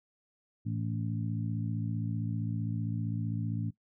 harmonic tone with a mistuned harmonic, 55.4 Hz, A1, 13 cents sharp, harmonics 2 / 3 / 4 / 5, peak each -33 / -37 / -39 / -41 dBFS, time 0.65-3.71 s, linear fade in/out 20 ms, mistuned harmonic 5, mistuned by +30 cents, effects noise-tail reverb RT60 0.1 s tail -18 dB re dry

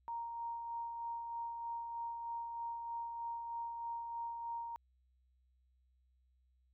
sine tone with tremolo, 932.3 Hz, A#5, in tune, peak -38 dBFS, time 0.08-4.76 s, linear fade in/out 0 ms, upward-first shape sine, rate 3.2 Hz, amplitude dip 35%, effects added 63 Hz sine -70 dBFS peak until 6.73 s

